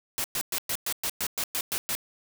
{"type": "noise bursts", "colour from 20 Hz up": "white", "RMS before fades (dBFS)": -29, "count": 11, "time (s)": [0.18, 1.951], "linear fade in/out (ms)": 0, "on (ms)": 61, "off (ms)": 110, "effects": []}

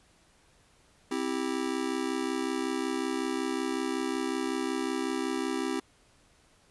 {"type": "chord", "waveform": "square", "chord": "C major", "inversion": "none", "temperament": "just", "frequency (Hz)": [261.6, 327, 392.4], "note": ["C4", "E4", "G4"], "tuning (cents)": [0, -14, 2], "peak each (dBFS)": [-34, -34, -35], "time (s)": [1.11, 5.8], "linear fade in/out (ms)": 5, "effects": ["pink hiss -63 dBFS RMS until 6.7 s", "resampled to 24000 Hz"]}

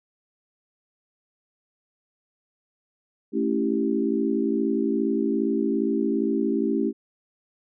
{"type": "chord", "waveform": "sine", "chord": "A dominant seventh", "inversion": "none", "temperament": "equal", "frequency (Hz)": [220, 277.2, 329.6, 392], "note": ["A3", "C#4", "E4", "G4"], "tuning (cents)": [0, 0, 0, 0], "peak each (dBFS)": [-26, -26, -27, -27], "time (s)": [3.32, 6.93], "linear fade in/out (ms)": 50, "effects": []}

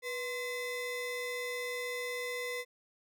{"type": "ring-modulated tone", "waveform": "square", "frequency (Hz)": 769, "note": "G5", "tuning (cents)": -33, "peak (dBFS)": -33, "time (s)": [0.02, 2.65], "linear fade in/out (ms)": 50, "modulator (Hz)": 1260, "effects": []}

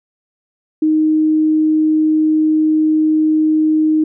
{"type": "tone", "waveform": "sine", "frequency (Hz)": 311.1, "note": "D#4", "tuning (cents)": 0, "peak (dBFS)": -10, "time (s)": [0.82, 4.04], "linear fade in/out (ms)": 5, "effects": []}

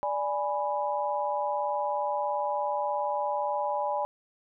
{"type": "chord", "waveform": "sine", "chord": "G# diminished", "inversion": "second", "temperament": "equal", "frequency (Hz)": [587.3, 830.6, 987.8], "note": ["D5", "G#5", "B5"], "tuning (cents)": [0, 0, 0], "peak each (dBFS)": [-31, -30, -32], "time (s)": [0.03, 4.05], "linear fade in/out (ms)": 0, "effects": []}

